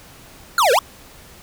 square exponential two-way sweep, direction down then up, 1483 to 449.1 to 1177 Hz, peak -13 dBFS, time 0.58-0.79 s, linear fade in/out 2 ms, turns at 0.72 s, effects pink hiss -44 dBFS RMS until 1.42 s

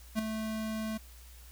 square tone with ADSR envelope, 218.8 Hz, A3, 9 cents flat, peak -26 dBFS, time 0.15-0.98 s, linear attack 39 ms, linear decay 6 ms, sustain -8 dB, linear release 13 ms, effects added 60 Hz sine -50 dBFS peak until 1.51 s + white hiss -57 dBFS RMS until 1.51 s

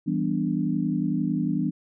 sine chord, E minor seventh, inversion none, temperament equal, 164.81 / 196 / 246.9 / 293.7 Hz, E3 / G3 / B3 / D4, 0 / 0 / 0 / 0 cents, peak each -28 dBFS, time 0.06-1.71 s, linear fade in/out 20 ms, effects none

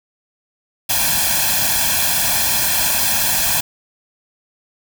white noise with comb filter, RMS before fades -17 dBFS, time 0.89-3.61 s, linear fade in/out 10 ms, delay 1.2 ms, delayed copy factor +0.85, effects none

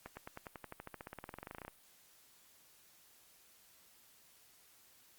accelerating click train, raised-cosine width 0.5 ms, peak -30 dBFS, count 27, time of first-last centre 0.06-1.68 s, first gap 110 ms, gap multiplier 0.95, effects white hiss -65 dBFS RMS until 5.18 s + Opus 48 kbps

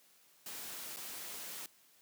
white noise with dropouts, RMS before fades -45 dBFS, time 0.46-1.66 s, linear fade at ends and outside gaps 1 ms, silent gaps 0.962-0.969 s, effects white hiss -66 dBFS RMS until 2.01 s + high-pass 150 Hz 12 dB/octave

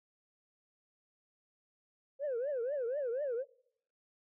sine tone with vibrato, 523.3 Hz, C5, in tune, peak -31 dBFS, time 2.19-3.45 s, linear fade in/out 50 ms, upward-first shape triangle, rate 4.1 Hz, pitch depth 270 cents each way, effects noise-tail reverb RT60 0.7 s tail -24 dB re dry + tanh soft clip ceiling -30 dBFS

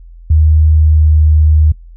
sine tone with pitch glide, 77.78 to 77.11 Hz, D#2 to D#2, 0 to -15 cents, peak -5 dBFS, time 0.3-1.72 s, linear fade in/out 5 ms, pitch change -15 cents, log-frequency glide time 0.75-1.15 s, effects noise-tail reverb RT60 0.1 s tail -20 dB re dry + added 42 Hz sine -32 dBFS peak until 1.96 s

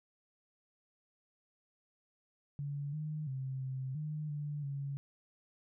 sine tone with pitch steps, 143 / 153.1 / 132.6 / 131.6 / 152.2 / 147.1 / 139.8 Hz, D3 / D#3 / C3 / C3 / D#3 / D3 / C#3, -46 / -28 / +23 / +10 / -38 / +3 / +15 cents, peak -36 dBFS, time 2.59-4.97 s, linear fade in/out 0 ms, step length 340 ms, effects none

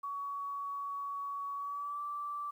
sine tone with pitch glide, 1126 to 1165.7 Hz, C#6 to D6, +27 to -13 cents, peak -36 dBFS, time 0.03-2.51 s, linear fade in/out 10 ms, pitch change +60 cents, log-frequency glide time 1.56-2.01 s, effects 11-bit

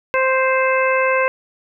harmonic tone, 523.3 Hz, C5, in tune, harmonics 1 / 2 / 3 / 4 / 5, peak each -17 / -20 / -22 / -23 / -24 dBFS, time 0.14-1.28 s, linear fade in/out 0 ms, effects none

